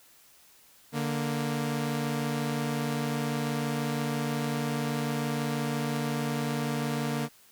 sawtooth tone pair together, 146.84 / 233.1 Hz, D3 / A#3, 0 / 0 cents, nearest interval minor sixth, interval 800 cents, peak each -27 dBFS, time 0.92-7.29 s, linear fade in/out 50 ms, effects white hiss -58 dBFS RMS until 7.51 s

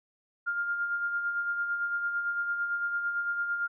sine tone with tremolo, 1404 Hz, F6, 9 cents sharp, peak -26 dBFS, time 0.46-3.68 s, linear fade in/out 20 ms, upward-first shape sine, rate 8.9 Hz, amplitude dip 45%, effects none

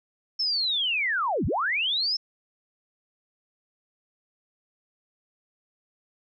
sine linear two-way sweep, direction down then up, 5370 to 54.4 to 5370 Hz, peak -23 dBFS, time 0.39-2.17 s, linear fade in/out 10 ms, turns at 1.46 s, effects none

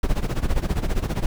brown noise with tremolo, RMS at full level -18 dBFS, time 0.03-1.26 s, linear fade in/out 2 ms, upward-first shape sine, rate 15 Hz, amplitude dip 85%, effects none

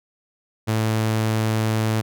sawtooth tone, 110 Hz, A2, in tune, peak -15 dBFS, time 0.67-2.02 s, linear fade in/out 20 ms, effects none

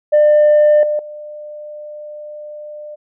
sine tone with level steps, 599 Hz, D5, 34 cents sharp, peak -5 / -14 / -28 dBFS, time 0.12-2.96 s, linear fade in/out 20 ms, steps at 0.83 / 0.99 s, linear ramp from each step 2 ms, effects tanh soft clip ceiling -5 dBFS

